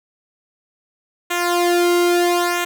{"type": "tone with flanger", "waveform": "sawtooth", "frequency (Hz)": 350, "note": "F4", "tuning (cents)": 4, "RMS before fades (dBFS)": -17, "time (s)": [1.3, 2.65], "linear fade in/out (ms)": 10, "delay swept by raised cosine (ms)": [0.2, 1.18], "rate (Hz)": 0.75, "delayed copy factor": -0.8, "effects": []}